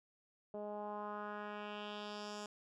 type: tone with low-pass filter sweep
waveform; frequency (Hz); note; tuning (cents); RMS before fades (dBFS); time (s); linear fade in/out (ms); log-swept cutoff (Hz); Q
10% pulse; 208.1; G#3; +4; -45; 0.54-2.46; 2; 570 to 7000; 2.3
effects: none